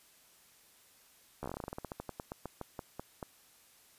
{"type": "slowing click train", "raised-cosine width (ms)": 1, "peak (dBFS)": -25, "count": 24, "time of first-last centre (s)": [1.43, 3.228], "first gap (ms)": 13, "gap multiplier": 1.14, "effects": ["white hiss -63 dBFS RMS until 3.98 s", "resampled to 32000 Hz"]}